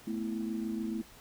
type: chord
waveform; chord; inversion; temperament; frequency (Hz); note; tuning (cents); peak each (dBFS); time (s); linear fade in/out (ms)
sine; A suspended second; none; equal; 220 / 246.9 / 329.6; A3 / B3 / E4; 0 / 0 / 0; -34 / -39 / -37; 0.07-1.02; 5
effects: tanh soft clip ceiling -23 dBFS + pink hiss -55 dBFS RMS until 1.2 s